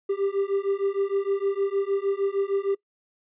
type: beating tone pair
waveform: triangle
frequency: 392 / 398.5 Hz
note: G4 / G4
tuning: 0 / +28 cents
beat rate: 6.5 Hz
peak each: -24 dBFS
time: 0.09-2.75 s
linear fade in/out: 10 ms
effects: noise-tail reverb RT60 0.1 s tail -22 dB re dry + resampled to 8000 Hz